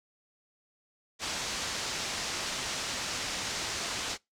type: low-pass noise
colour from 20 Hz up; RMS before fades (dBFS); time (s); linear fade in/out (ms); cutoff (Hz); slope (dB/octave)
white; -35; 1.19-4.18; 50; 6800; 24
effects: noise-tail reverb RT60 0.2 s tail -24 dB re dry